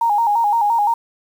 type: tone with vibrato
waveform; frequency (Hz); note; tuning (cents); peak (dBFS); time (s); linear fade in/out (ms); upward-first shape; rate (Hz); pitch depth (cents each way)
sine; 875; A5; -10; -13; 0.01-0.94; 5; square; 5.8; 100
effects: 7-bit